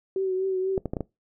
sine tone with vibrato, 378 Hz, F#4, 37 cents sharp, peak -23 dBFS, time 0.16-0.78 s, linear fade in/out 2 ms, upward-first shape triangle, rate 4.1 Hz, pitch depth 39 cents each way
clicks, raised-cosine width 2 ms, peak -15 dBFS, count 5, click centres 0.778 / 0.857 / 0.935 / 0.968 / 1.007 s
effects noise-tail reverb RT60 0.2 s tail -22 dB re dry

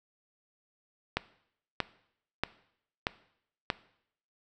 click train, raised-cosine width 0.3 ms, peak -11 dBFS, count 5, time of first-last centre 1.17-3.702 s, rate 1.58 Hz, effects noise-tail reverb RT60 0.7 s tail -18 dB re dry

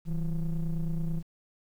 triangle ring-modulated tone, 88.9 Hz, F2, 31 cents sharp, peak -22 dBFS, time 0.05-1.23 s, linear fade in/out 50 ms, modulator 74.3 Hz, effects 10-bit

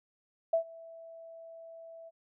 sine tone with ADSR envelope, 659.3 Hz, E5, in tune, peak -22 dBFS, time 0.53-2.11 s, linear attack 6 ms, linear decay 97 ms, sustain -24 dB, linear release 33 ms, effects none

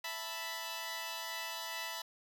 10% pulse chord, E suspended fourth, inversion none, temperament equal, 659.3 / 880 / 987.8 Hz, E5 / A5 / B5, 0 / 0 / 0 cents, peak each -37 / -37 / -33 dBFS, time 0.04-2.02 s, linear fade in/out 5 ms, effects none

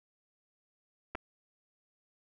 clicks, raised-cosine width 0.5 ms, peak -23 dBFS, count 2, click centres 1.15 / 1.153 s, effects none

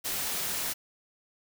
white noise, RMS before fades -32 dBFS, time 0.04-0.74 s, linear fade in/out 20 ms, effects none

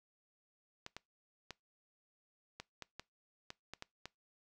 clicks, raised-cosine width 0.2 ms, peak -27 dBFS, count 10, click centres 0.864 / 0.966 / 1.507 / 2.6 / 2.823 / 2.996 / 3.504 / 3.736 / 3.824 / 4.056 s, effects noise-tail reverb RT60 0.2 s tail -23 dB re dry

